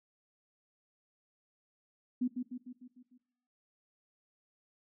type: tone with echo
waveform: sine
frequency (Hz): 249.3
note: B3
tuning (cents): +16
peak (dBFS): -28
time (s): 2.21-2.28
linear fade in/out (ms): 10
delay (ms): 150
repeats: 6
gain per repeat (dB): -5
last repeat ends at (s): 3.18
effects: noise-tail reverb RT60 1.0 s tail -20 dB re dry